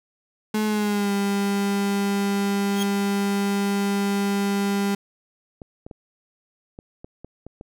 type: tone with pitch glide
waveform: 35% pulse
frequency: 214.3 to 199.95 Hz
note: A3 to G3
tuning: -45 to +35 cents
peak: -19 dBFS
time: 0.54-4.95 s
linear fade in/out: 5 ms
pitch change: -120 cents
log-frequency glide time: 0.65-1.12 s
type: tone with exponential growth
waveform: sawtooth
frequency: 3243 Hz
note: G#7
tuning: 42 cents flat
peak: -21 dBFS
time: 2.68-2.83 s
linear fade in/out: 2 ms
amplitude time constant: 32 ms
type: clicks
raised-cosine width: 2 ms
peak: -25 dBFS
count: 8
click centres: 5.618 / 5.865 / 5.912 / 6.789 / 7.045 / 7.246 / 7.466 / 7.611 s
effects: none